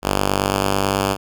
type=ring-modulated tone; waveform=5% pulse; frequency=98 Hz; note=G2; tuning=in tune; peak=-3 dBFS; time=0.02-1.17 s; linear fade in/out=50 ms; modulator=24.6 Hz; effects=none